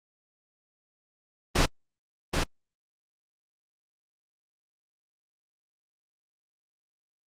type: noise with echo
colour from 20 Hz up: pink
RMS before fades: -21 dBFS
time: 1.55-1.66 s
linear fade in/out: 10 ms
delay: 780 ms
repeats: 1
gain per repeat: -4 dB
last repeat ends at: 2.44 s
effects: low-pass 7000 Hz 12 dB/octave + Opus 24 kbps